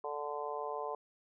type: harmonic tone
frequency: 146.83 Hz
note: D3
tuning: in tune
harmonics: 3 / 4 / 5 / 6 / 7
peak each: -41 / -43 / -43 / -44 / -42 dBFS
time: 0.04-0.95 s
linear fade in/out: 2 ms
effects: none